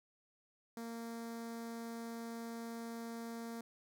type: tone with notch filter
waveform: sawtooth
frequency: 230.8 Hz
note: A#3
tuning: 17 cents flat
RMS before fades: -45 dBFS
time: 0.77-3.61 s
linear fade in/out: 2 ms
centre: 2800 Hz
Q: 1.4
effects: none